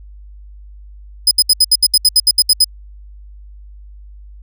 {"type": "tone bursts", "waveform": "sawtooth", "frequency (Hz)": 5030, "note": "D#8", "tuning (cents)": 18, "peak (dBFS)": -4, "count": 13, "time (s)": [1.27, 2.644], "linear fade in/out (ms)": 5, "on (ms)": 42, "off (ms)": 69, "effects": ["added 50 Hz sine -34 dBFS peak until 4.42 s"]}